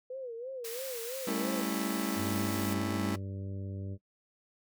sine tone with vibrato, 493.9 Hz, B4, in tune, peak -37 dBFS, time 0.1-1.62 s, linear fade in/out 5 ms, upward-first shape sine, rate 3 Hz, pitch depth 140 cents each way
white high-pass noise, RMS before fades -42 dBFS, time 0.64-2.74 s, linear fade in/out 10 ms, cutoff 1100 Hz, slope 12 dB/octave
40% pulse chord, A dominant seventh, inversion third, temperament just, 198 / 220 / 275 / 330 Hz, G3 / A3 / C#4 / E4, +18 / 0 / -14 / +2 cents, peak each -36 dBFS, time 1.27-3.16 s, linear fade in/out 5 ms
harmonic tone, 97.5 Hz, G2, 9 cents flat, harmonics 1 / 2 / 3 / 4 / 5 / 6, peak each -37 / -45 / -47 / -51 / -55 / -54 dBFS, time 2.15-3.98 s, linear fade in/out 50 ms
effects noise-tail reverb RT60 0.1 s tail -18 dB re dry

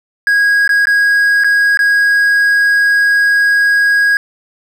triangle tone with dropouts, 1646 Hz, G#6, 16 cents flat, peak -6 dBFS, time 0.27-4.17 s, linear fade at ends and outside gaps 1 ms, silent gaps 0.677-0.692 / 0.855-0.87 / 1.437-1.444 / 1.773-1.791 s, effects none

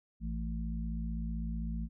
harmonic tone, 55.7 Hz, A1, 22 cents sharp, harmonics 1 / 3 / 4, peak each -35 / -40 / -41 dBFS, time 0.2-1.89 s, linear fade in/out 50 ms, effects none

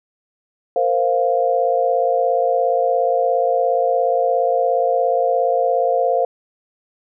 sine chord, Bb suspended second, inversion none, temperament equal, 466.2 / 523.3 / 698.5 Hz, Bb4 / C5 / F5, 0 / 0 / 0 cents, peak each -21 / -18 / -18 dBFS, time 0.76-6.25 s, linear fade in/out 2 ms, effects none

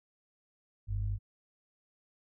sine tone pair together, 47.63 / 100 Hz, G1 / G2, -49 / +35 cents, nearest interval octave + minor second, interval 1284 cents, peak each -33 / -32 dBFS, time 0.87-1.19 s, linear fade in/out 50 ms, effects tanh soft clip ceiling -22 dBFS

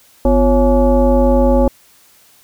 sine tone with frequency modulation, 250 Hz, B3, 21 cents sharp, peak -8 dBFS, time 0.25-1.68 s, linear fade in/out 2 ms, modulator 300 Hz, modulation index 1.5, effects white hiss -49 dBFS RMS until 2.43 s

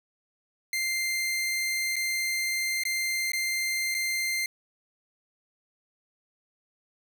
sawtooth tone with dropouts, 2093 Hz, C7, in tune, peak -23 dBFS, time 0.73-4.46 s, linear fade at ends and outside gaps 2 ms, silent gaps 1.958-1.964 / 2.836-2.852 / 3.319-3.333 / 3.944-3.948 s, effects none

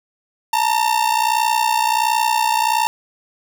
45% pulse ring-modulated tone, 906 Hz, A#5, 50 cents flat, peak -12 dBFS, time 0.53-2.87 s, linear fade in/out 0 ms, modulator 30.7 Hz, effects none

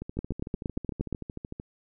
two click trains, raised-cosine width 3 ms, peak -16 / -23 dBFS, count 9 / 22, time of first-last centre 0.19-1.127 / 0.02-1.599 s, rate 8.54 / 13.3 Hz, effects none

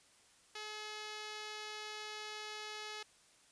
5% pulse tone, 425.9 Hz, G#4, 44 cents sharp, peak -32 dBFS, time 0.55-3.03 s, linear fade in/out 5 ms, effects white hiss -66 dBFS RMS until 3.51 s + resampled to 22050 Hz

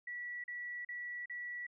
sine tone bursts, 1945 Hz, B6, 27 cents flat, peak -40 dBFS, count 4, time 0.07-1.667 s, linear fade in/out 5 ms, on 370 ms, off 39 ms, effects none

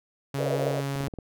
sawtooth tone, 138.59 Hz, C#3, in tune, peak -24 dBFS, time 0.34-1.08 s, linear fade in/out 5 ms
pink band-pass noise, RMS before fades -29 dBFS, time 0.38-0.81 s, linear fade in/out 10 ms, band 420 to 640 Hz, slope 48 dB/octave
clicks, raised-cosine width 2 ms, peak -24 dBFS, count 6, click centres 0.958 / 1.007 / 1.039 / 1.081 / 1.138 / 1.187 s
effects none

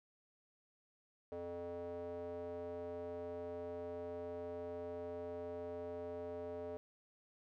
square tone with band-pass filter, 86.6 Hz, F2, 14 cents flat, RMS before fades -45 dBFS, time 1.32-6.77 s, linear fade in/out 0 ms, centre 520 Hz, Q 8.8, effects none

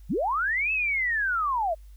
sine linear two-way sweep, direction up then down, 116.54 to 2637 to 608 Hz, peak -23 dBFS, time 0.09-1.75 s, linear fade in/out 20 ms, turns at 0.72 s, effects added 50 Hz sine -44 dBFS peak until 1.96 s + white hiss -66 dBFS RMS until 1.96 s

